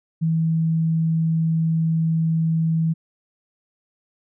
sine tone, 162.2 Hz, E3, 28 cents flat, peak -17 dBFS, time 0.21-2.94 s, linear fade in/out 20 ms, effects none

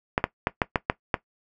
clicks, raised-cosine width 0.5 ms, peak -5 dBFS, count 7, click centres 0.179 / 0.241 / 0.471 / 0.618 / 0.758 / 0.899 / 1.142 s, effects noise-tail reverb RT60 0.1 s tail -17 dB re dry

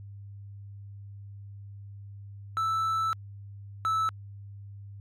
triangle tone pair in turn, 1318.5 / 1310.1 Hz, E6 / E6, 0 / -11 cents, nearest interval unison, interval 11 cents, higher first, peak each -23 / -22 dBFS, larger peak second, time 2.57-3.13 / 3.85-4.09 s, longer first, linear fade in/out 0 ms, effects added 100 Hz sine -41 dBFS peak until 5 s + MP3 64 kbps

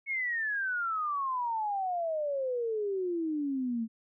sine exponential sweep, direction down, 2217 to 220 Hz, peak -29 dBFS, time 0.06-3.88 s, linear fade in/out 50 ms, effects none

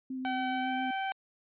sine tone with vibrato, 259.7 Hz, C4, 13 cents flat, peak -34 dBFS, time 0.1-0.91 s, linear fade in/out 5 ms, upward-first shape sine, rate 7.3 Hz, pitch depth 15 cents each way
sawtooth tone with pitch glide, 764 to 773.8 Hz, G5 to G5, -45 to -23 cents, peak -27 dBFS, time 0.25-1.12 s, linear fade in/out 0 ms, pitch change +22 cents, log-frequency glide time 0.55-0.74 s
effects resampled to 8000 Hz

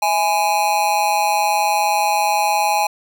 square tone with amplitude modulation, 830.6 Hz, G#5, in tune, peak -12 dBFS, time 0.02-2.87 s, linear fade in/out 5 ms, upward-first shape sine, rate 181 Hz, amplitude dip 80%, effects none

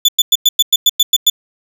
35% pulse tone bursts, 3477 Hz, A7, 21 cents flat, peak -4 dBFS, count 10, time 0.05-1.3 s, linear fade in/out 5 ms, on 35 ms, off 100 ms, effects none

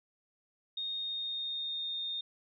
sine tone with pitch glide, 3700 to 3662 Hz, A#7 to A#7, -14 to -32 cents, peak -34 dBFS, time 0.77-2.21 s, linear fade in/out 5 ms, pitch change -18 cents, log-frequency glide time 0.99-2 s, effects none

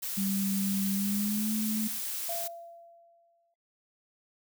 blue noise, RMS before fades -35 dBFS, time 0.02-2.48 s, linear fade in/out 10 ms
sine tone with pitch glide, 196 to 216.2 Hz, G3 to A3, 0 to -30 cents, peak -28 dBFS, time 0.17-1.88 s, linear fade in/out 10 ms, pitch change +170 cents, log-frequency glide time 0.91-1.53 s
sine tone with exponential decay, 680 Hz, F5, 46 cents flat, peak -33 dBFS, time 2.29-3.54 s, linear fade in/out 2 ms, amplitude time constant 270 ms
effects noise-tail reverb RT60 0.8 s tail -24 dB re dry

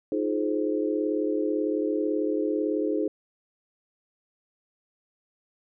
sine chord, F minor seventh, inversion third, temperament equal with one note detuned, 311.1 / 349.2 / 422.1 / 523.3 Hz, Eb4 / F4 / Ab4 / C5, 0 / 0 / +28 / 0 cents, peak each -27 / -32 / -28 / -32 dBFS, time 0.12-3.08 s, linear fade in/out 2 ms, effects none

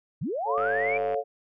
sine linear sweep, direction up, 105 to 2395 Hz, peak -27 dBFS, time 0.21-0.98 s, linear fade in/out 10 ms
sine chord, A augmented, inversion none, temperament equal with one note detuned, 440 / 554.4 / 703.3 Hz, A4 / C#5 / E#5, 0 / 0 / +12 cents, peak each -29 dBFS, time 0.45-1.24 s, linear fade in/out 50 ms
click train, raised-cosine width 0.5 ms, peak -24 dBFS, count 56, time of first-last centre 0.58-1.144 s, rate 97.6 Hz
effects none

